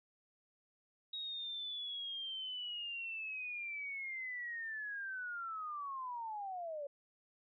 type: linear sweep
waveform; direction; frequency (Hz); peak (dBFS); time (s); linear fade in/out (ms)
sine; down; 3800 to 554; -40; 1.13-6.87; 5
effects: none